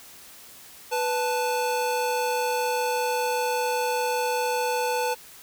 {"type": "tone pair together", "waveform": "square", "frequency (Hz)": [493.9, 880], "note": ["B4", "A5"], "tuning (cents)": [0, 0], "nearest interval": "minor seventh", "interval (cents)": 1000, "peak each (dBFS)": -27, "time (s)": [0.91, 5.15], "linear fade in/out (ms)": 20, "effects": ["white hiss -47 dBFS RMS until 5.42 s"]}